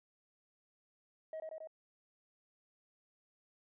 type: tone with echo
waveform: sine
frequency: 634 Hz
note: D#5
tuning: 32 cents sharp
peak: -38 dBFS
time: 1.33-1.4 s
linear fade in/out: 2 ms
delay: 91 ms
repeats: 3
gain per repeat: -2 dB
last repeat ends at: 1.673 s
effects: tanh soft clip ceiling -39 dBFS